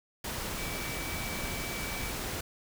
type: tone in noise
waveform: sine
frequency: 2300 Hz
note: D7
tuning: 37 cents flat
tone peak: -41 dBFS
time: 0.58-2.11 s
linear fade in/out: 5 ms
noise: pink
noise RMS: -36 dBFS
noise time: 0.24-2.41 s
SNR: -8 dB
effects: none